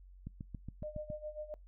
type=click train; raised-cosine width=5 ms; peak=-30 dBFS; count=7; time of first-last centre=0.27-1.102 s; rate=7.21 Hz
type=tone with tremolo; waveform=sine; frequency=607 Hz; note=D#5; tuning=43 cents flat; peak=-38 dBFS; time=0.83-1.54 s; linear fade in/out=0 ms; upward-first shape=sine; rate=7.4 Hz; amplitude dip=85%
effects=noise-tail reverb RT60 0.2 s tail -25 dB re dry + added 46 Hz sine -53 dBFS peak until 1.67 s